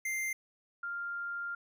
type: tone pair in turn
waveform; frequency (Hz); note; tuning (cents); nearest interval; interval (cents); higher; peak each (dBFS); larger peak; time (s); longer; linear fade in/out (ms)
square / sine; 2093 / 1396.9; C7 / F6; 0 / 0; perfect fifth; 700; first; -33 / -35; first; 0.05-0.33 / 0.83-1.55; second; 5
effects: none